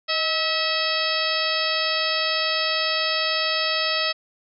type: harmonic tone with a mistuned harmonic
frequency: 647 Hz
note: E5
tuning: 32 cents flat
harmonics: 1 / 2 / 3 / 4 / 5 / 6 / 7 / 8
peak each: -29 / -29 / -29 / -29 / -29 / -29 / -29 / -29 dBFS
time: 0.08-4.13 s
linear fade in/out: 20 ms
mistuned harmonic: 1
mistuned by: -53 cents
effects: none